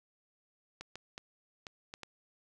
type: clicks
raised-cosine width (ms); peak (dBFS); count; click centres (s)
0.2; -26; 6; 0.81 / 0.956 / 1.179 / 1.668 / 1.939 / 2.033
effects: none